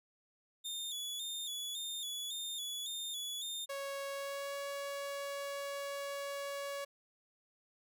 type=tone with vibrato; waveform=sawtooth; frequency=3520 Hz; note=A7; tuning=in tune; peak=-36 dBFS; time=0.64-3.66 s; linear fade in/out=20 ms; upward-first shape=square; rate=1.8 Hz; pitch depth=57 cents each way
type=tone with pitch glide; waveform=sawtooth; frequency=554.4 to 561.8 Hz; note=C#5 to C#5; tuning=0 to +23 cents; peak=-35 dBFS; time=3.69-6.85 s; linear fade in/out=10 ms; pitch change=+23 cents; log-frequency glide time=4.1-4.57 s
effects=none